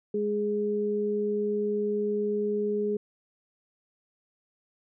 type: tone pair together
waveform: sine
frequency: 207.6 / 416.3 Hz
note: G#3 / G#4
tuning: 0 / +4 cents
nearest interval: octave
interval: 1204 cents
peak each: -31 / -26 dBFS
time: 0.14-2.97 s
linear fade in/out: 5 ms
effects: none